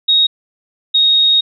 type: tone pair in turn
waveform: sine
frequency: 3761 / 3745 Hz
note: A#7 / A#7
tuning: +15 / +7 cents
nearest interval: unison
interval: 8 cents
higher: first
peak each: -8 dBFS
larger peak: neither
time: 0.08-0.27 / 0.94-1.41 s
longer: second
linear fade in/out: 10 ms
effects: none